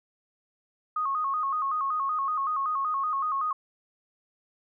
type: tone with vibrato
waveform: sine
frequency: 1166 Hz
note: D6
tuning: 13 cents flat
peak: -25 dBFS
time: 0.96-3.53 s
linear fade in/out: 5 ms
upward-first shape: square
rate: 5.3 Hz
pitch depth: 110 cents each way
effects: none